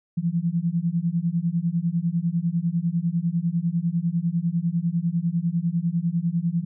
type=beating tone pair; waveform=sine; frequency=164.81 / 174.81 Hz; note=E3 / F3; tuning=0 / +2 cents; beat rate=10 Hz; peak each=-24 dBFS; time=0.17-6.65 s; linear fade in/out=10 ms; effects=none

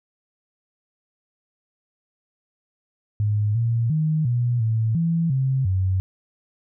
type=tone with pitch steps; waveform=sine; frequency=104.9 / 116.1 / 155.9 / 121.1 / 111.8 / 166.6 / 132.9 / 94 Hz; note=G#2 / A#2 / D#3 / B2 / A2 / E3 / C3 / F#2; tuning=+18 / -7 / +4 / -34 / +28 / +19 / +27 / +28 cents; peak=-18 dBFS; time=3.2-6 s; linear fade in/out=0 ms; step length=350 ms; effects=none

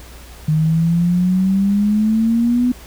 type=exponential sweep; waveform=sine; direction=up; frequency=153 to 250.3 Hz; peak=-12 dBFS; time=0.48-2.72 s; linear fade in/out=5 ms; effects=added 60 Hz sine -38 dBFS peak until 2.86 s + pink hiss -41 dBFS RMS until 2.86 s

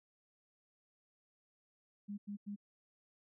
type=tone bursts; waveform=sine; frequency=204 Hz; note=G#3; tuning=31 cents flat; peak=-40 dBFS; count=3; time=2.08-2.562 s; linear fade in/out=20 ms; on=100 ms; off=91 ms; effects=none

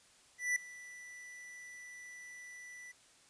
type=tone with ADSR envelope; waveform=square; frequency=1975.5 Hz; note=B6; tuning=in tune; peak=-29 dBFS; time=0.38-2.92 s; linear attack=180 ms; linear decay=4 ms; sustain=-20 dB; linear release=9 ms; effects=white hiss -64 dBFS RMS until 3.29 s + resampled to 22050 Hz

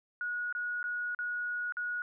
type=tone with dropouts; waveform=sine; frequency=1454 Hz; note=F#6; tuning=31 cents flat; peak=-32 dBFS; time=0.21-2.02 s; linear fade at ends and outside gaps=1 ms; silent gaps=0.526-0.55 / 0.829-0.84 / 1.148-1.189 / 1.723-1.769 s; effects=none

